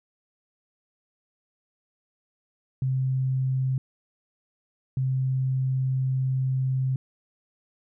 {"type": "tone bursts at uneven times", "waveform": "sine", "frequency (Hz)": 131.1, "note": "C3", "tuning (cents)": 4, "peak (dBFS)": -22, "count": 2, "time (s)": [[2.82, 3.78], [4.97, 6.96]], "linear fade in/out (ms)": 2, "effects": []}